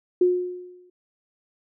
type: tone with exponential decay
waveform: sine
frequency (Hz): 360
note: F#4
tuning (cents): -47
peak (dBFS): -13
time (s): 0.21-0.9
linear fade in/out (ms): 5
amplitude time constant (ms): 150
effects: none